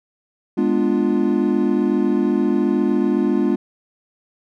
triangle chord, G# diminished seventh, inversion none, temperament equal with one note detuned, 207.7 / 246.9 / 295 / 349.2 Hz, G#3 / B3 / D4 / F4, 0 / 0 / +8 / 0 cents, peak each -19 dBFS, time 0.57-3.56 s, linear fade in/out 10 ms, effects none

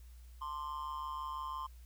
triangle tone with amplitude modulation, 1046.5 Hz, C6, in tune, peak -33 dBFS, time 0.41-1.67 s, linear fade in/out 10 ms, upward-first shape sine, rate 146 Hz, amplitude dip 80%, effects added 60 Hz sine -51 dBFS peak until 1.85 s + white hiss -68 dBFS RMS until 1.85 s

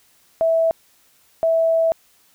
sine tone bursts at uneven times, 655 Hz, E5, 11 cents flat, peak -14 dBFS, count 2, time 0.41-0.71 / 1.43-1.92 s, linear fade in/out 0 ms, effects white hiss -57 dBFS RMS until 2.34 s

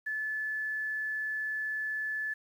sine tone with quantisation, 1732 Hz, A6, 28 cents flat, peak -31 dBFS, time 0.06-2.34 s, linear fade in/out 10 ms, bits 10, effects none

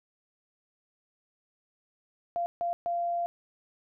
sine tone bursts at uneven times, 691 Hz, F5, 19 cents flat, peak -27 dBFS, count 3, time 2.36-2.46 / 2.61-2.73 / 2.86-3.26 s, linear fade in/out 0 ms, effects none

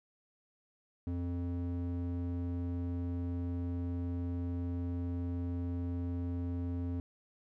square tone with band-pass filter, 87.31 Hz, F2, in tune, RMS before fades -36 dBFS, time 1.07-7 s, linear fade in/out 0 ms, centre 180 Hz, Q 9, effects none

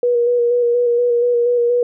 sine tone with vibrato, 480.8 Hz, B4, 46 cents flat, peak -12 dBFS, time 0.03-1.83 s, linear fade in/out 2 ms, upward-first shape square, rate 4.2 Hz, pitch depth 20 cents each way, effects none

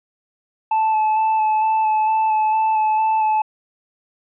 triangle tone with vibrato, 871 Hz, A5, 18 cents flat, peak -13 dBFS, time 0.71-3.42 s, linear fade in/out 5 ms, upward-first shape square, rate 2.2 Hz, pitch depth 13 cents each way, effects resampled to 8000 Hz

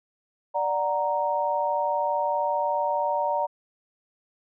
sine chord, D augmented, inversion none, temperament equal, 587.3 / 740 / 932.3 Hz, D5 / F#5 / A#5, 0 / 0 / 0 cents, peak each -27 / -30 / -25 dBFS, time 0.54-3.47 s, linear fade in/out 20 ms, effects none

